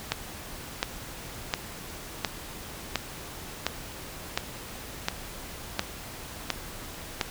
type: click train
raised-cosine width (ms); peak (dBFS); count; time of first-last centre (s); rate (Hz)
0.2; -7; 11; 0.12-7.212; 1.41
effects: pink hiss -41 dBFS RMS until 7.3 s